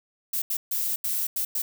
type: noise bursts at uneven times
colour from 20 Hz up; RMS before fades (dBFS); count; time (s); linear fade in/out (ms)
violet; -27; 6; 0.33-0.42 / 0.5-0.57 / 0.71-0.96 / 1.04-1.27 / 1.36-1.45 / 1.55-1.62; 5
effects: none